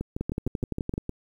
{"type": "two click trains", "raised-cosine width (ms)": 3, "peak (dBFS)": [-15, -17], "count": [10, 8], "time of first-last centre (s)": [[0.21, 0.979], [0.01, 1.094]], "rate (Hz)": [11.7, 6.46], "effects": ["9-bit"]}